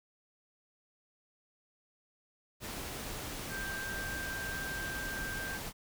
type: tone in noise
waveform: sine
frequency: 1577 Hz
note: G6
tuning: 10 cents sharp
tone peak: -38 dBFS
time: 3.49-5.6 s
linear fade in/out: 50 ms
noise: pink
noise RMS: -41 dBFS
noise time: 2.6-5.73 s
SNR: 0 dB
effects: none